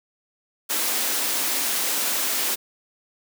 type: high-pass noise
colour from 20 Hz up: white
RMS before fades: -24 dBFS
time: 0.69-2.56 s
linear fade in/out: 20 ms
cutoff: 210 Hz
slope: 48 dB/octave
effects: none